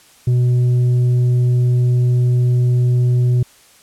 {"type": "tone with tanh clipping", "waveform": "sine", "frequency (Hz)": 123.47, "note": "B2", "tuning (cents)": 0, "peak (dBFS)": -12, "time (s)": [0.27, 3.43], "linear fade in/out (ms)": 5, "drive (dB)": 4, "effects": ["white hiss -48 dBFS RMS until 3.82 s", "low-pass 11000 Hz 12 dB/octave"]}